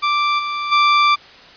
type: tone with level steps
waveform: sawtooth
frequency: 1174.7 Hz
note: D6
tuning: in tune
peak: -11 / -17 / -7 dBFS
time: 0.02-1.16 s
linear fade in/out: 20 ms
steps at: 0.38 / 0.71 s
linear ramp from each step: 20 ms
effects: white hiss -42 dBFS RMS until 1.56 s + resampled to 11025 Hz